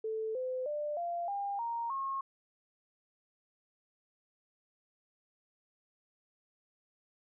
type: tone with pitch steps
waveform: sine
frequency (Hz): 440 / 511.3 / 594.2 / 690.4 / 802.3 / 932.3 / 1083.4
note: A4 / C5 / D5 / F5 / G5 / A#5 / C#6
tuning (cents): 0 / -40 / +20 / -20 / +40 / 0 / -40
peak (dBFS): -33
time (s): 0.04-2.21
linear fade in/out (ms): 5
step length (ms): 310
effects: none